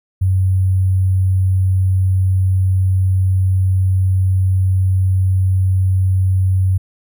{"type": "tone with sample-and-hold", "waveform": "sine", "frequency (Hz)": 94, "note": "F#2", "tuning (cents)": 28, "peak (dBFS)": -11, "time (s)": [0.21, 6.78], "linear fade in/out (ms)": 10, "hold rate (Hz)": 11025, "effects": []}